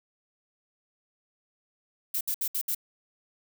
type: noise bursts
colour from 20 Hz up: violet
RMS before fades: -29 dBFS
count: 5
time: 2.14-2.749 s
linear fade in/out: 5 ms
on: 69 ms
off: 66 ms
effects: none